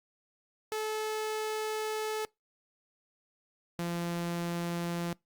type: tone pair in turn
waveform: sawtooth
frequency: 432.7 / 171.72 Hz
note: A4 / F3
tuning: -29 / -29 cents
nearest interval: octave + major third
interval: 1600 cents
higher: first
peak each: -28 dBFS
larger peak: neither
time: 0.72-2.25 / 3.79-5.13 s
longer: first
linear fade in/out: 0 ms
effects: noise-tail reverb RT60 0.2 s tail -25 dB re dry + Opus 48 kbps